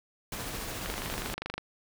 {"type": "noise with tremolo", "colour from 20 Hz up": "pink", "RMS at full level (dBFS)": -36, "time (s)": [0.32, 1.34], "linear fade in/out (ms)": 2, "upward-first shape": "sine", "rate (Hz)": 14, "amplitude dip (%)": 25}
{"type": "click train", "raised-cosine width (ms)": 0.3, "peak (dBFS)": -18, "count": 19, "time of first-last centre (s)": [0.86, 1.58], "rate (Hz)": 25}
{"effects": []}